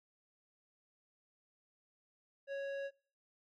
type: tone with low-pass filter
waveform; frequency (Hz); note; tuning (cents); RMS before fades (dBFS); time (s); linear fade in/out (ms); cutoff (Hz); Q
square; 554; C#5; -1; -41; 2.47-2.91; 50; 2300; 0.84
effects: noise-tail reverb RT60 0.6 s tail -26 dB re dry